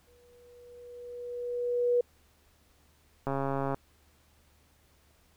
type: tone with exponential growth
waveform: sine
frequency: 485.5 Hz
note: B4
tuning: 30 cents flat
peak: -21 dBFS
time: 0.07-2.01 s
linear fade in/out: 5 ms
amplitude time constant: 420 ms
type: click train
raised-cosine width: 1 ms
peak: -18 dBFS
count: 66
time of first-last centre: 3.27-3.744 s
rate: 137 Hz
effects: added 75 Hz sine -66 dBFS peak until 5.36 s + pink hiss -66 dBFS RMS until 5.36 s